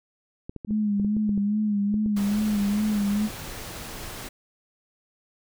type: clicks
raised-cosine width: 3 ms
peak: -22 dBFS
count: 11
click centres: 0.495 / 0.563 / 0.648 / 0.708 / 0.998 / 1.047 / 1.167 / 1.293 / 1.377 / 1.942 / 2.061 s
type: tone with vibrato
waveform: sine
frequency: 207.6 Hz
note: G#3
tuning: in tune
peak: -21 dBFS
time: 0.67-3.3 s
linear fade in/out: 50 ms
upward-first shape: sine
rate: 2.4 Hz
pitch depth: 55 cents each way
type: noise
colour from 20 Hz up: pink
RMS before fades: -37 dBFS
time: 2.16-4.29 s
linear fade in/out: 10 ms
effects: none